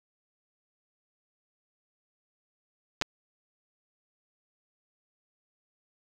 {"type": "clicks", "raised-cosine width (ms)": 0.2, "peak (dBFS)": -10, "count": 2, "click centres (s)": [3.014, 3.021], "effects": []}